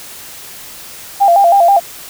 sine tone with vibrato, 740 Hz, F#5, in tune, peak -5 dBFS, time 1.2-1.8 s, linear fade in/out 20 ms, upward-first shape square, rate 6.2 Hz, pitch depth 130 cents each way, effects white hiss -32 dBFS RMS until 2.09 s

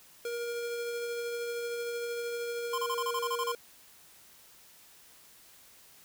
square tone with tremolo, 473 Hz, A#4, 25 cents sharp, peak -33 dBFS, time 0.25-3.55 s, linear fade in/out 2 ms, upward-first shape triangle, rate 13 Hz, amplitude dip 25%
square tone bursts, 1046.5 Hz, C6, in tune, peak -31 dBFS, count 10, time 2.73-3.52 s, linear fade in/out 5 ms, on 52 ms, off 30 ms
effects white hiss -57 dBFS RMS until 6.04 s

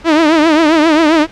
sawtooth tone with vibrato, 315.3 Hz, D#4, 23 cents sharp, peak -3 dBFS, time 0.04-1.27 s, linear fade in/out 50 ms, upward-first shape triangle, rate 7.5 Hz, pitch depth 130 cents each way, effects pink hiss -37 dBFS RMS until 1.31 s + low-pass 4000 Hz 12 dB/octave

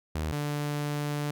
sawtooth tone pair in turn, 77.78 / 146.83 Hz, D#2 / D3, 0 / 0 cents, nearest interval major seventh, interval 1100 cents, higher second, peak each -25 dBFS, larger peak neither, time 0.15-0.32 / 0.32-1.31 s, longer second, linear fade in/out 5 ms, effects none

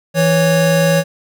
square tone pair together, 164.82 / 554.4 Hz, E3 / C#5, 0 / 0 cents, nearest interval octave + major sixth, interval 2100 cents, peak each -14 dBFS, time 0.14-1.04 s, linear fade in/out 50 ms, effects none

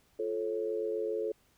sine chord, F augmented, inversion none, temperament just, 349.2 / 436.5 / 545.7 Hz, F4 / A4 / C#5, 0 / -14 / -27 cents, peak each -38 / -32 / -38 dBFS, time 0.19-1.32 s, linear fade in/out 5 ms, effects pink hiss -68 dBFS RMS until 1.57 s

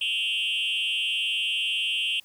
sine tone with frequency modulation, 2958 Hz, F#7, 1 cent flat, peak -22 dBFS, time 0.01-2.2 s, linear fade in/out 5 ms, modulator 201 Hz, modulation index 1.6, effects tanh soft clip ceiling -22 dBFS + white hiss -58 dBFS RMS until 2.24 s

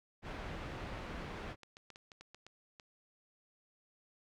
pink low-pass noise, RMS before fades -44 dBFS, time 0.22-1.56 s, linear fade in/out 50 ms, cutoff 2500 Hz, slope 12 dB/octave
clicks, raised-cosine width 0.2 ms, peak -35 dBFS, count 9, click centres 1.633 / 1.769 / 1.903 / 1.959 / 2.118 / 2.21 / 2.346 / 2.466 / 2.798 s
effects none

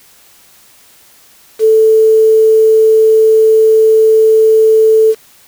sine tone with quantisation, 440 Hz, A4, in tune, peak -4 dBFS, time 1.59-5.15 s, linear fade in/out 50 ms, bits 5, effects white hiss -44 dBFS RMS until 5.47 s

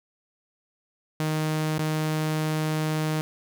sawtooth tone with dropouts, 155.56 Hz, D#3, in tune, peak -20 dBFS, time 1.2-3.21 s, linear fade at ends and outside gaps 0 ms, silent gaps 1.781-1.793 s, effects none

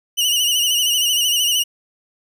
sawtooth tone with vibrato, 2926 Hz, F#7, 20 cents flat, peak -12 dBFS, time 0.17-1.64 s, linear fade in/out 20 ms, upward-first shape sine, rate 13 Hz, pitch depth 67 cents each way, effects none

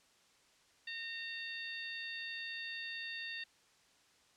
harmonic tone with a mistuned harmonic, 911 Hz, A#5, 40 cents flat, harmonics 2 / 3 / 4 / 5, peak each -44 / -46 / -47 / -50 dBFS, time 0.87-3.44 s, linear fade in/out 5 ms, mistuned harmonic 2, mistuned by +16 cents, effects white hiss -68 dBFS RMS until 4.36 s + low-pass 7000 Hz 12 dB/octave

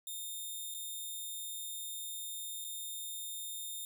5% pulse tone with dropouts, 3639 Hz, A#7, 42 cents flat, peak -32 dBFS, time 0.07-3.85 s, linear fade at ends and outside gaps 1 ms, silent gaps 0.741-0.746 / 2.643-2.647 s, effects none

